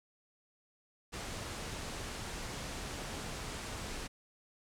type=low-pass noise; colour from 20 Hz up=pink; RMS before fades=-42 dBFS; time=1.12-4.08 s; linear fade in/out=20 ms; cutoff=9500 Hz; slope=24 dB/octave; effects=none